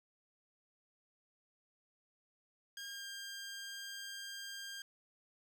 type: tone with pitch glide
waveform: 15% pulse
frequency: 1615 to 1600.1 Hz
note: G#6 to G6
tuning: -49 to +35 cents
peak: -38 dBFS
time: 2.77-4.82 s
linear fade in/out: 2 ms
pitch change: -16 cents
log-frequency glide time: 2.89-3.06 s
effects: none